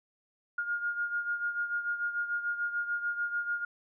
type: beating tone pair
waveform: sine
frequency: 1419 / 1425.8 Hz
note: F6 / F6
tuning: +27 / +35 cents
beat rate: 6.8 Hz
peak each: -31 / -37 dBFS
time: 0.58-3.65 s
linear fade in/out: 5 ms
effects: none